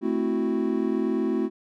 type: chord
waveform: triangle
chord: F# half-diminished seventh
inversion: first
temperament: equal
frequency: 220 / 261.6 / 329.6 / 370 Hz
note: A3 / C4 / E4 / F#4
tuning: 0 / 0 / 0 / 0 cents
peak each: -26 dBFS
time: 0.01-1.5 s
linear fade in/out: 50 ms
effects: none